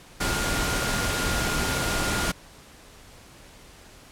sine tone in noise, 1418 Hz, F6, 26 cents sharp, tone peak -31 dBFS, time 0.2-2.32 s, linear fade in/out 10 ms, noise pink, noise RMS -26 dBFS, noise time 0.2-2.32 s, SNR -8 dB, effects pink hiss -49 dBFS RMS until 4.11 s + low-pass 11000 Hz 12 dB/octave

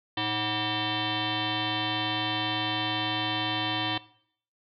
sine tone with frequency modulation, 1396.9 Hz, F6, in tune, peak -26 dBFS, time 0.17-3.98 s, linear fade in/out 5 ms, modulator 428 Hz, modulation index 5.6, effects noise-tail reverb RT60 0.6 s tail -19 dB re dry

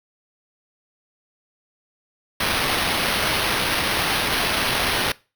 white noise with sample-and-hold, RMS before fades -22 dBFS, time 2.4-5.12 s, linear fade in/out 5 ms, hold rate 7350 Hz, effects noise-tail reverb RT60 0.3 s tail -22 dB re dry

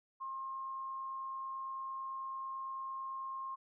sine tone with amplitude modulation, 1067 Hz, C6, 34 cents sharp, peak -38 dBFS, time 0.2-3.56 s, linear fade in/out 20 ms, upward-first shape sine, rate 109 Hz, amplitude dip 25%, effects none

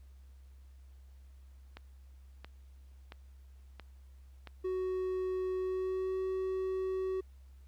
click train, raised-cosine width 0.3 ms, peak -30 dBFS, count 5, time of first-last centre 1.77-4.473 s, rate 1.48 Hz
triangle tone with pitch glide, 372 to 377 Hz, F#4 to F#4, +9 to +32 cents, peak -30 dBFS, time 4.64-7.21 s, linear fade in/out 10 ms, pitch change +23 cents, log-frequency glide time 5.57-6.18 s
effects added 66 Hz sine -52 dBFS peak until 7.67 s + pink hiss -73 dBFS RMS until 7.67 s

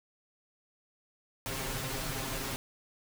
pink noise with comb filter, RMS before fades -36 dBFS, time 1.46-2.56 s, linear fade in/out 0 ms, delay 7.5 ms, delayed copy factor +0.95, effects none

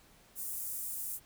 pink high-pass noise, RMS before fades -39 dBFS, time 0.35-1.2 s, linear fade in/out 50 ms, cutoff 9000 Hz, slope 24 dB/octave, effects pink hiss -62 dBFS RMS until 1.25 s

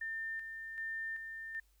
sine tone with tremolo, 1800 Hz, A6, 39 cents sharp, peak -37 dBFS, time 0.01-1.6 s, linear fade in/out 5 ms, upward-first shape square, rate 1.3 Hz, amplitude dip 45%, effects added 50 Hz sine -67 dBFS peak until 1.8 s + white hiss -75 dBFS RMS until 1.8 s

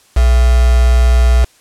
sine tone with quantisation, 61 Hz, B1, 21 cents flat, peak -6 dBFS, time 0.16-1.45 s, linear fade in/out 10 ms, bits 3, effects white hiss -49 dBFS RMS until 1.6 s + low-pass 10000 Hz 12 dB/octave

